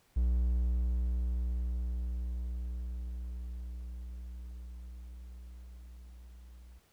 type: tone with level ramp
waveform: triangle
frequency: 60.5 Hz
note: B1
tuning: 35 cents flat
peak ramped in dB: -23 to -48 dBFS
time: 0.16-6.79 s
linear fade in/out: 10 ms
effects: pink hiss -68 dBFS RMS until 6.92 s